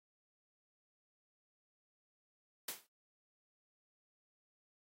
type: noise with exponential decay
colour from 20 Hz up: white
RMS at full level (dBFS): -37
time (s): 2.68-2.87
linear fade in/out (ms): 5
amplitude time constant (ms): 40
effects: high-pass 200 Hz 12 dB/octave + AAC 48 kbps